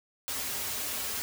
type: noise with comb filter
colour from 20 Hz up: white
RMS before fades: -34 dBFS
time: 0.28-1.22 s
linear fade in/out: 0 ms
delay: 5.9 ms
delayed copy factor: -0.8
effects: none